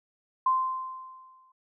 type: tone with exponential decay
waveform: sine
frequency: 1040 Hz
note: C6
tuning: 11 cents flat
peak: -19 dBFS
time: 0.46-1.52 s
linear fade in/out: 5 ms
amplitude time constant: 230 ms
effects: none